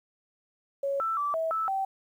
sine tone with pitch steps, 555 / 1328 / 1161 / 649 / 1313 / 774 Hz, C#5 / E6 / D6 / E5 / E6 / G5, +2 / +12 / -20 / -27 / -7 / -22 cents, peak -26 dBFS, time 0.83-1.85 s, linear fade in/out 5 ms, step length 170 ms, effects 10-bit

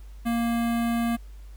square tone with notch filter, 233.5 Hz, A#3, 3 cents sharp, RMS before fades -25 dBFS, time 0.25-1.17 s, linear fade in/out 20 ms, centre 5500 Hz, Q 0.94, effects added 50 Hz sine -40 dBFS peak until 1.56 s + pink hiss -60 dBFS RMS until 1.56 s

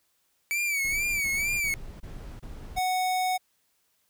45% pulse tone with vibrato, 2285 Hz, D7, 48 cents flat, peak -25 dBFS, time 0.51-1.74 s, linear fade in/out 0 ms, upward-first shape sine, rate 2.2 Hz, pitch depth 88 cents each way
brown noise bursts, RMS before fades -40 dBFS, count 5, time 0.84-2.794 s, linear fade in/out 10 ms, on 370 ms, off 26 ms
square tone, 740 Hz, F#5, in tune, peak -25 dBFS, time 2.76-3.38 s, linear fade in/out 20 ms
effects white hiss -71 dBFS RMS until 4.09 s

